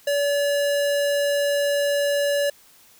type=tone; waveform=square; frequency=572 Hz; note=D5; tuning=46 cents flat; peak=-20 dBFS; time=0.07-2.5 s; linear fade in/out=5 ms; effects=white hiss -53 dBFS RMS until 2.99 s